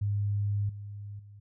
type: tone with level steps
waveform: sine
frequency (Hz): 102.1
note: G#2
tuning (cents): -29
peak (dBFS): -26 / -38 / -47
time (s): 0.01-1.4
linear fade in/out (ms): 10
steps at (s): 0.69 / 1.19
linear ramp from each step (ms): 5
effects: none